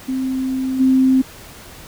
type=tone with level steps; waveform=sine; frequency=261.6 Hz; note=C4; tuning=in tune; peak=-18 / -10 dBFS; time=0.08-1.22 s; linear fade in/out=10 ms; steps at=0.79 s; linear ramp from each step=20 ms; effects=pink hiss -39 dBFS RMS until 1.87 s